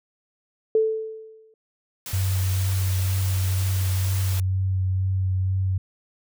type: tone with exponential decay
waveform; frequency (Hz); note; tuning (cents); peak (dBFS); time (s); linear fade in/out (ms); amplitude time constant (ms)
sine; 440; A4; 0; -14; 0.75-1.54; 2; 170
type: noise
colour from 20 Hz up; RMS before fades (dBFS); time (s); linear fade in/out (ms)
white; -34; 2.06-4.4; 2
type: tone with vibrato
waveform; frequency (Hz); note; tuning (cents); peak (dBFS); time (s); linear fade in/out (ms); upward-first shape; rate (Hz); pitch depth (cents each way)
sine; 94.2; F#2; +32; -20; 2.13-5.78; 5; sine; 2.1; 15
effects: none